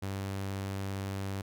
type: tone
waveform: sawtooth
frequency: 97.6 Hz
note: G2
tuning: 7 cents flat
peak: -30 dBFS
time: 0.02-1.42 s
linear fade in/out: 10 ms
effects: none